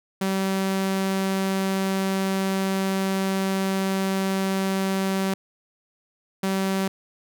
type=tone pair in turn; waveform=sawtooth; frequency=192.3 / 192.3 Hz; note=G3 / G3; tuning=-33 / -33 cents; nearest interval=unison; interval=0 cents; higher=neither; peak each=-18 dBFS; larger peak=neither; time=0.21-5.34 / 6.43-6.88 s; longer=first; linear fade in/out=5 ms; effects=none

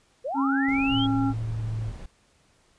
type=linear sweep; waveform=sine; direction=up; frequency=464.2 to 3346 Hz; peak=-27 dBFS; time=0.24-1.07 s; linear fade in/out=20 ms
type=harmonic tone; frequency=272.5 Hz; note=C#4; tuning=29 cents flat; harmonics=1 / 3 / 5; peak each=-22 / -32 / -36 dBFS; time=0.34-1.34 s; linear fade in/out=50 ms
type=noise; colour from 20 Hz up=brown; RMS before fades=-38 dBFS; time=0.68-2.06 s; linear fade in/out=5 ms
type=tone with pitch glide; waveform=sine; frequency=113.3 to 110.14 Hz; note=A#2 to A2; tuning=-49 to +2 cents; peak=-27 dBFS; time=0.9-1.93 s; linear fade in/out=50 ms; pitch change=-49 cents; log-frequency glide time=1.04-1.74 s
effects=pink hiss -63 dBFS RMS until 2.78 s + resampled to 22050 Hz

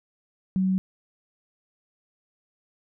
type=tone; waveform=sine; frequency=188.3 Hz; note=F#3; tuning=31 cents sharp; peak=-20 dBFS; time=0.56-0.78 s; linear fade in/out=0 ms; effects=none

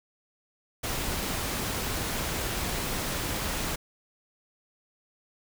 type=noise; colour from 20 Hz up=pink; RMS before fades=-31 dBFS; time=0.83-3.76 s; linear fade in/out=10 ms; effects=none

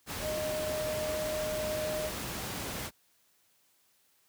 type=tone in noise; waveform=sine; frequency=616 Hz; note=D#5; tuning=17 cents flat; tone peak=-32 dBFS; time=0.21-2.11 s; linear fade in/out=50 ms; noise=pink; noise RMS=-37 dBFS; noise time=0.06-2.91 s; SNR=+2 dB; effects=white hiss -69 dBFS RMS until 4.28 s + high-pass 60 Hz 12 dB/octave

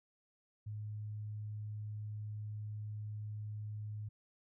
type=tone; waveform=sine; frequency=105.9 Hz; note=G#2; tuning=34 cents sharp; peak=-40 dBFS; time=0.66-4.09 s; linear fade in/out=10 ms; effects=none

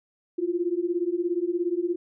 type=beating tone pair; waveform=sine; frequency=339.1 / 356.1 Hz; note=E4 / F4; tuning=+49 / +34 cents; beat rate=17 Hz; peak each=-27 / -26 dBFS; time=0.38-1.96 s; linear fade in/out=10 ms; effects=none

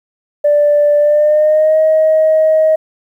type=tone with pitch glide; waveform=sine; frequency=587.3 to 629.5 Hz; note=D5 to D#5; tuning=0 to +20 cents; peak=-6 dBFS; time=0.44-2.76 s; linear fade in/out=10 ms; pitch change=+120 cents; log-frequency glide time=0.98-1.79 s; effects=tanh soft clip ceiling -3 dBFS + 8-bit

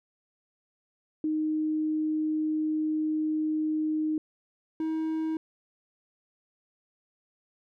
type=tone pair in turn; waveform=sine / triangle; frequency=310 / 317.8 Hz; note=D#4 / D#4; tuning=-6 / +37 cents; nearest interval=unison; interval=43 cents; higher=second; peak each=-25 dBFS; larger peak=neither; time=1.24-4.18 / 4.8-5.37 s; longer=first; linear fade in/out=2 ms; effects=none

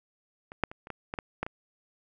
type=clicks; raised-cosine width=0.5 ms; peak=-27 / -9 / -27 / -29 / -21 / -19 / -17 / -15 / -21 dBFS; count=9; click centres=0.519 / 0.637 / 0.715 / 0.871 / 0.903 / 1.139 / 1.188 / 1.43 / 1.465 s; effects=none

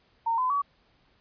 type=tone with pitch steps; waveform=sine; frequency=916 / 1016 / 1137 Hz; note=A#5 / B5 / C#6; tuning=-31 / +49 / +44 cents; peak=-23 dBFS; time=0.26-0.62 s; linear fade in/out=10 ms; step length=120 ms; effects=pink hiss -65 dBFS RMS until 1.2 s + resampled to 11025 Hz

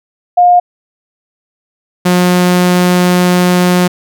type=tone pair in turn; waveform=sine / sawtooth; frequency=711 / 179.3 Hz; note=F5 / F3; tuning=+31 / +46 cents; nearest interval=2 octaves; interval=2385 cents; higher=first; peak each=-3 dBFS; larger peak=neither; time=0.37-0.6 / 2.05-3.88 s; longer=second; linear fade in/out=10 ms; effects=none

